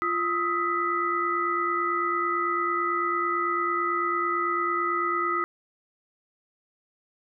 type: tone cluster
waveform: sine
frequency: 348 / 1259 / 1328 / 1984 Hz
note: F4 / D#6 / E6 / B6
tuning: -6 / +20 / +12 / +7 cents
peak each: -31 / -25 / -34 / -32 dBFS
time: 0.02-5.44 s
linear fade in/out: 0 ms
effects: none